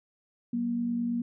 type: tone pair together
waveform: sine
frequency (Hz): 188.6 / 237.8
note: F#3 / A#3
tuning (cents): +33 / +35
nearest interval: major third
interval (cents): 402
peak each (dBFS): -37 / -27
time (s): 0.53-1.22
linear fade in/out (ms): 5
effects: none

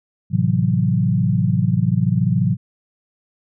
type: chord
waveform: sine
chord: F# half-diminished seventh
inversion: first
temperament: equal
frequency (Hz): 110 / 130.81 / 164.81 / 185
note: A2 / C3 / E3 / F#3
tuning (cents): 0 / 0 / 0 / 0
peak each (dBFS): -20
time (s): 0.3-2.57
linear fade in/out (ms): 50
effects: none

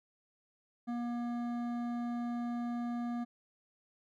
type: tone with hard clipping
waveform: triangle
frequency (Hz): 238.9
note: A#3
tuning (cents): +43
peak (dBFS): -36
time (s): 0.87-3.25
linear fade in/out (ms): 20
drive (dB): 15
effects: none

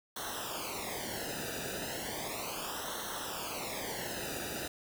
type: noise with flanger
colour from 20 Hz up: pink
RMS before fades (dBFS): -39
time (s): 0.16-4.68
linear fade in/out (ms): 5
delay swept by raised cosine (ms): 0.41 to 0.93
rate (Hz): 0.35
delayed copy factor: -0.9
effects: none

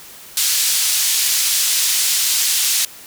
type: band-pass noise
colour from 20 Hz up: pink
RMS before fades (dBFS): -17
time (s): 0.37-2.85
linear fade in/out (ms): 2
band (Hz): 4200 to 14000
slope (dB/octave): 12
effects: white hiss -39 dBFS RMS until 3.06 s

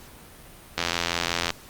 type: click train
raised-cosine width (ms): 0.2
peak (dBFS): -6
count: 63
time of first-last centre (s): 0.78-1.504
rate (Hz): 85.6
effects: pink hiss -47 dBFS RMS until 1.69 s + Opus 48 kbps

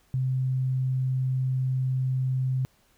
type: tone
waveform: sine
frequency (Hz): 130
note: C3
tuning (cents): -11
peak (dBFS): -23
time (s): 0.14-2.65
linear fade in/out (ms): 0
effects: pink hiss -64 dBFS RMS until 2.97 s

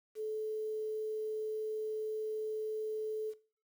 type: tone with quantisation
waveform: sine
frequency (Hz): 433.3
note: A4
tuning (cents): -27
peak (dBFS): -35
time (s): 0.15-3.34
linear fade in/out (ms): 50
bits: 10
effects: noise-tail reverb RT60 0.4 s tail -17 dB re dry

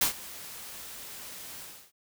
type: noise with ADSR envelope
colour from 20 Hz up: white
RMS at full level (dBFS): -23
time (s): 0.01-1.92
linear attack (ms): 6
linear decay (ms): 110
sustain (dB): -20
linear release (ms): 310
effects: none

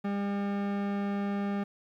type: tone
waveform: 40% pulse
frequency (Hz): 200.9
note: G3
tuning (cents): +43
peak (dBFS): -28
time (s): 0.04-1.64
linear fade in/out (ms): 10
effects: low-pass 2000 Hz 12 dB/octave + 11-bit

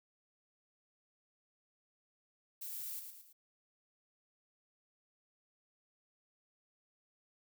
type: noise with echo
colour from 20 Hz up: violet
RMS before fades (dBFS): -44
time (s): 2.61-3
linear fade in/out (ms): 10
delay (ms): 110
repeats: 3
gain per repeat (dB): -6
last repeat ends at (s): 3.33
effects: none

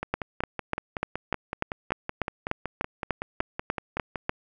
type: two click trains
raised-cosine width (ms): 0.5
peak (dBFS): -15 / -10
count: 23 / 15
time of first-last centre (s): 0.03-4.158 / 0.14-4.294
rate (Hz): 5.33 / 3.37
effects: none

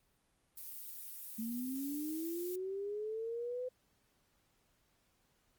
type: noise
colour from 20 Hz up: violet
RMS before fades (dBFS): -47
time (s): 0.57-2.56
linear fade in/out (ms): 5
type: linear sweep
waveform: sine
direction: up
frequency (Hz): 220 to 509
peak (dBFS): -37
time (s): 1.38-3.69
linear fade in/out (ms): 10
effects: pink hiss -75 dBFS RMS until 5.58 s + Opus 32 kbps

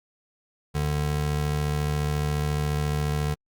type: tone pair together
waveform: square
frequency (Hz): 74.3 / 148.6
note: D2 / D3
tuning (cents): +21 / +21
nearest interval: octave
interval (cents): 1200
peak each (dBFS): -29 / -26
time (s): 0.74-3.35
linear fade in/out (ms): 20
effects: Opus 48 kbps

